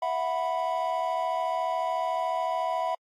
triangle chord, E suspended second, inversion none, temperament equal with one note detuned, 659.3 / 733.2 / 987.8 Hz, E5 / F#5 / B5, 0 / -16 / 0 cents, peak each -28 dBFS, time 0.02-2.95 s, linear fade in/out 5 ms, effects tanh soft clip ceiling -15 dBFS + AAC 48 kbps

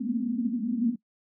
pink band-pass noise, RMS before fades -28 dBFS, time 0-0.96 s, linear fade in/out 10 ms, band 220 to 250 Hz, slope 96 dB/octave, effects noise-tail reverb RT60 0.1 s tail -22 dB re dry

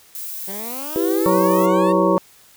violet noise, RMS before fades -30 dBFS, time 0.15-1.66 s, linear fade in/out 0 ms
15% pulse exponential sweep, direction up, 186.8 to 932.3 Hz, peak -25 dBFS, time 0.47-1.93 s, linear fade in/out 20 ms
sine chord, E minor, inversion none, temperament equal, 329.6 / 392 / 493.9 Hz, E4 / G4 / B4, 0 / 0 / 0 cents, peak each -19 / -21 / -24 dBFS, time 0.96-2.17 s, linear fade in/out 0 ms
harmonic tone, 185 Hz, F#3, in tune, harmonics 1 / 3 / 5 / 6, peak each -21 / -19 / -23 / -22 dBFS, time 1.26-2.18 s, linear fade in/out 0 ms
effects white hiss -50 dBFS RMS until 2.56 s

